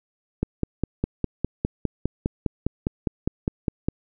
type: click train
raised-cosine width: 3 ms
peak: -9 dBFS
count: 18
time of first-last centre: 0.43-3.885 s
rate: 4.92 Hz
effects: none